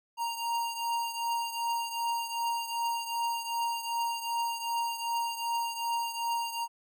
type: beating tone pair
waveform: square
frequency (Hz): 932.3 / 934.9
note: A#5 / A#5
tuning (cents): 0 / +5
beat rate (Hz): 2.6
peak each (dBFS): -32 / -37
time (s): 0.17-6.68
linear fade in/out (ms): 50
effects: none